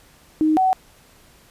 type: tone pair in turn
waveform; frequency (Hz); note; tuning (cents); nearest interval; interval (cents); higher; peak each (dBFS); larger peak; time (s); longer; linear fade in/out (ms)
sine; 311.1 / 752; D#4 / F#5; 0 / +28; octave + minor third; 1528; second; -14; neither; 0.41-0.57 / 0.57-0.73; neither; 0
effects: pink hiss -52 dBFS RMS until 1.5 s + resampled to 32000 Hz

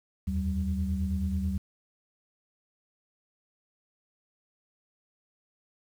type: tone cluster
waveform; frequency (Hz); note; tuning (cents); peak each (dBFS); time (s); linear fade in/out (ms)
sine; 76.5 / 85.7 / 191.7; D#2 / F2 / G3; -29 / -32 / -38; -29 / -34 / -30; 0.27-1.58; 10
effects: tanh soft clip ceiling -18 dBFS + 9-bit

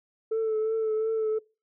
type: tone with vibrato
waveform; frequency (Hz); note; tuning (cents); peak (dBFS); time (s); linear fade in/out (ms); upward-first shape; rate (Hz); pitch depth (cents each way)
sine; 440; A4; 0; -22; 0.31-1.39; 10; triangle; 2.8; 33
effects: noise-tail reverb RT60 0.3 s tail -24 dB re dry + tanh soft clip ceiling -22 dBFS

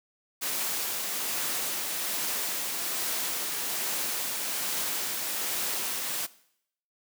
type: noise with tremolo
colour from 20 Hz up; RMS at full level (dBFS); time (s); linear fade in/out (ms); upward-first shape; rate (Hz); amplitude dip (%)
white; -30; 0.41-6.27; 20; triangle; 1.2; 25
effects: noise-tail reverb RT60 0.7 s tail -19 dB re dry + high-pass 200 Hz 12 dB/octave

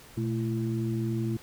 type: tone cluster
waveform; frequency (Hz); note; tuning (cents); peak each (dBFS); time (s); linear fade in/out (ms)
sine; 120.1 / 220.3 / 336.9; B2 / A3 / E4; -48 / +2 / +38; -29 / -32 / -33; 0.17-1.37; 5
effects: pink hiss -51 dBFS RMS until 1.42 s

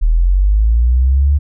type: linear sweep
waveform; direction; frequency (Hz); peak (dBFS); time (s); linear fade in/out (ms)
sine; up; 37.71 to 73.42; -8; 0.01-1.39; 20
effects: none

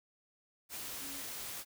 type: tone in noise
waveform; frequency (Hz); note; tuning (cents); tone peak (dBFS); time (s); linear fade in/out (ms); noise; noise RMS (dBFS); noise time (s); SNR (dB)
sine; 276.7; C#4; -3; -50; 0.99-1.23; 50; white; -43; 0.69-1.65; -10
effects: none

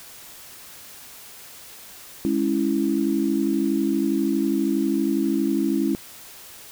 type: chord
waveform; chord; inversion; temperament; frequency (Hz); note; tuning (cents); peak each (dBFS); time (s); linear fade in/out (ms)
sine; C# minor; second; equal; 207.7 / 277.2 / 329.6; G#3 / C#4 / E4; 0 / 0 / 0; -25 / -23 / -23; 2.25-5.95; 0
effects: white hiss -43 dBFS RMS until 6.71 s

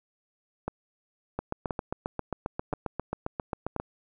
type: two click trains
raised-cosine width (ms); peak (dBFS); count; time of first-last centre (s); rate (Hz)
1; -16 / -16; 4 / 19; 0.68-3.763 / 1.39-3.8; 0.973 / 7.47
effects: none

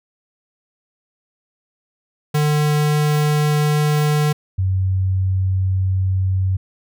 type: tone pair in turn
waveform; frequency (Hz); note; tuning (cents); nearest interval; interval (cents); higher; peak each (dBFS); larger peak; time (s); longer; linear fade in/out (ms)
square / sine; 149.8 / 94.37; D3 / F#2; +35 / +35; minor sixth; 800; first; -15; neither; 2.34-4.33 / 4.58-6.57; neither; 10
effects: none

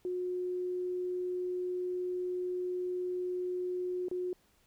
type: tone with dropouts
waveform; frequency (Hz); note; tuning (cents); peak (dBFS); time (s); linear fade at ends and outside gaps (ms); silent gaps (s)
sine; 361.9; F#4; -38; -32; 0.05-4.33; 1; 4.084-4.113
effects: pink hiss -69 dBFS RMS until 4.66 s

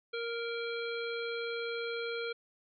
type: harmonic tone with a mistuned harmonic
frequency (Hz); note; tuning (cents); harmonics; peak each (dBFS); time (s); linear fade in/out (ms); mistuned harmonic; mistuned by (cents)
466.2; A#4; 0; 1 / 3 / 5 / 7 / 9; -36 / -41 / -43 / -46 / -47; 0.13-2.33; 10; 9; -36
effects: none

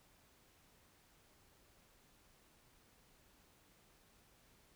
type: silence
effects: pink hiss -69 dBFS RMS until 4.75 s

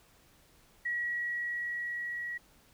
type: tone with level ramp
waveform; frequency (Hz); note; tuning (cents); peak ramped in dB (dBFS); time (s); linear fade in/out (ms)
sine; 1918; A#6; +49; -30 to -35; 0.85-2.38; 10
effects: pink hiss -63 dBFS RMS until 2.73 s

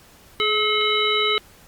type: harmonic tone with a mistuned harmonic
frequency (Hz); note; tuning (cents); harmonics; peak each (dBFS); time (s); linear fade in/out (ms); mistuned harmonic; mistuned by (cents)
430; A4; -40; 1 / 3 / 5 / 7 / 9; -24 / -24 / -24 / -24 / -24; 0.4-1.38; 0; 1; -25
effects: pink hiss -50 dBFS RMS until 1.67 s + Opus 48 kbps

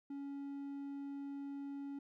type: tone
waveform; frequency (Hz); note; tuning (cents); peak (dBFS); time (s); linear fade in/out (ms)
triangle; 280; C#4; +18; -40; 0.1-1.99; 5
effects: none

